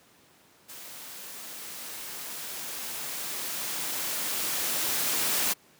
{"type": "noise with level ramp", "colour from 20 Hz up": "white", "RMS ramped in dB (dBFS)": [-44, -26], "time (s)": [0.68, 5.54], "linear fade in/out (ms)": 20, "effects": ["pink hiss -59 dBFS RMS until 5.79 s", "high-pass 150 Hz 12 dB/octave"]}